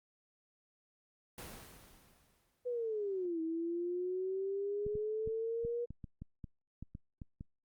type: noise with exponential decay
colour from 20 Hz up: pink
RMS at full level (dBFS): -45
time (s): 1.38-2.86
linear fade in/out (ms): 2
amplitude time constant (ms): 320
type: linear two-way sweep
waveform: sine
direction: down then up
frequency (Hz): 500 to 320.9 to 480.3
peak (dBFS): -34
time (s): 2.65-5.86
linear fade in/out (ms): 20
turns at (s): 3.41
type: clicks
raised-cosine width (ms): 5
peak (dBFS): -32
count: 12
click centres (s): 4.865 / 4.954 / 5.275 / 5.65 / 5.906 / 6.042 / 6.22 / 6.442 / 6.826 / 6.951 / 7.218 / 7.409
effects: Opus 24 kbps